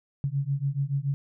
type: beating tone pair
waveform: sine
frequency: 136 / 143 Hz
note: C#3 / D3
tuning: -33 / -46 cents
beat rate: 7 Hz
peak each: -28 dBFS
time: 0.24-1.14 s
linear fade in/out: 0 ms
effects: none